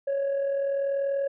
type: tone with amplitude modulation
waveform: sine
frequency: 554.4 Hz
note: C#5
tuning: in tune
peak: -20 dBFS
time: 0.07-1.28 s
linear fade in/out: 10 ms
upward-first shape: sine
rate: 40.3 Hz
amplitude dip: 45%
effects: tanh soft clip ceiling -22 dBFS